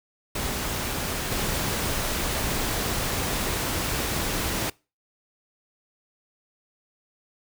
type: noise with level steps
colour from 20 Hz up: pink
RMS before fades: -29 / -27 dBFS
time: 0.35-4.7 s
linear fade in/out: 5 ms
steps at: 1.31 s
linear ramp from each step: 5 ms
effects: noise-tail reverb RT60 0.3 s tail -24 dB re dry